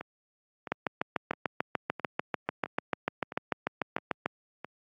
two click trains, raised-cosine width 0.5 ms, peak -12 / -23 dBFS, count 25 / 8, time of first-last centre 0.72-4.26 / 0.01-4.646 s, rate 6.78 / 1.51 Hz, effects high-pass 150 Hz 12 dB/octave + AAC 48 kbps

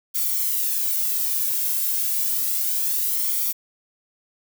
violet noise with flanger, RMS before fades -23 dBFS, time 0.14-3.53 s, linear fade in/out 20 ms, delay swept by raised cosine 0.88 to 1.88 ms, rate 0.3 Hz, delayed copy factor +0.6, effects none

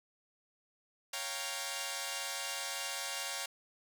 5% pulse chord, G half-diminished seventh, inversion second, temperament equal, 554.4 / 698.5 / 784 / 932.3 Hz, Db5 / F5 / G5 / Bb5, 0 / 0 / 0 / 0 cents, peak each -31 dBFS, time 1.13-3.46 s, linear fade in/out 5 ms, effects none

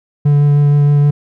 triangle tone with vibrato, 145 Hz, D3, 22 cents flat, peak -5 dBFS, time 0.25-1.11 s, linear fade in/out 10 ms, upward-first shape sine, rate 6.4 Hz, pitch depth 10 cents each way, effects none

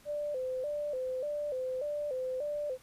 sine tone with vibrato, 550 Hz, C#5, 14 cents flat, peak -32 dBFS, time 0.05-2.78 s, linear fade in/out 50 ms, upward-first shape square, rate 1.7 Hz, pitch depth 120 cents each way, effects pink hiss -60 dBFS RMS until 2.82 s + resampled to 32000 Hz

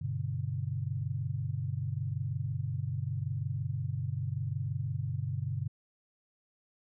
sine chord, G major, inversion none, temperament equal with one note detuned, 98 / 123.47 / 144.31 Hz, G2 / B2 / D3, 0 / 0 / -30 cents, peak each -36 / -35 / -36 dBFS, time 0.01-5.68 s, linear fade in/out 10 ms, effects none

